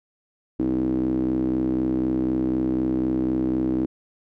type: tone with band-pass filter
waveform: sawtooth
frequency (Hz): 64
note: C2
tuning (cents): -38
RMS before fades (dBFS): -23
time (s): 0.59-3.86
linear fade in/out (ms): 10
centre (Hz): 300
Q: 8.5
effects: none